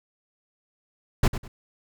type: noise with echo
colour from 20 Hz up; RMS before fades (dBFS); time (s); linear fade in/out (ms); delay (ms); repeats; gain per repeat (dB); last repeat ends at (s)
brown; -17; 1.23-1.28; 5; 100; 2; -12; 1.48
effects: none